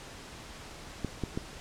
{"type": "clicks", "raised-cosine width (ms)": 3, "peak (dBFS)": -18, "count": 3, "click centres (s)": [1.047, 1.237, 1.375], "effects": ["pink hiss -46 dBFS RMS until 1.6 s", "low-pass 8000 Hz 12 dB/octave"]}